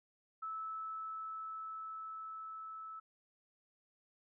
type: tone with level ramp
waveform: sine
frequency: 1307 Hz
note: E6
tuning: 15 cents flat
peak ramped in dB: -39 to -45 dBFS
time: 0.42-3 s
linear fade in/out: 10 ms
effects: none